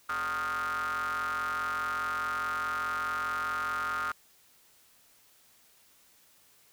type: ring-modulated tone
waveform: square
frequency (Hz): 81.1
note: E2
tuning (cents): -28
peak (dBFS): -28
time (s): 0.09-4.12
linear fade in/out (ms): 5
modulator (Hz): 1320
effects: white hiss -62 dBFS RMS until 6.72 s